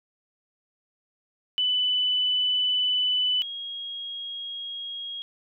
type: tone pair in turn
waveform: sine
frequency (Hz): 2993 / 3280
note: F#7 / G#7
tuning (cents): +19 / -22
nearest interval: major second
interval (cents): 159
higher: second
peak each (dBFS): -21 / -32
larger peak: first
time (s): 1.58-3.42 / 3.42-5.22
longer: first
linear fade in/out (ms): 0
effects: none